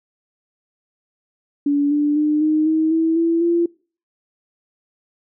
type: tone with pitch steps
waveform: sine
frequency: 286.7 / 293.9 / 301.3 / 308.9 / 316.6 / 324.6 / 332.8 / 341.1 Hz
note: D4 / D4 / D4 / D#4 / D#4 / E4 / E4 / F4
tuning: -42 / +1 / +44 / -12 / +30 / -27 / +17 / -41 cents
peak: -14 dBFS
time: 1.66-3.66 s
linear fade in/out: 5 ms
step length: 250 ms
effects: noise-tail reverb RT60 0.4 s tail -24 dB re dry